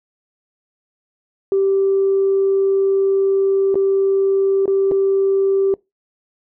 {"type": "tone with dropouts", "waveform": "sine", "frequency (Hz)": 390, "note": "G4", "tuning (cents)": -9, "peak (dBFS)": -12, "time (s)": [1.52, 5.74], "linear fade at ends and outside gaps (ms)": 1, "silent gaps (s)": [[3.744, 3.755], [4.657, 4.678], [4.913, 4.918]], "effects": ["noise-tail reverb RT60 0.2 s tail -24 dB re dry", "tanh soft clip ceiling -8 dBFS"]}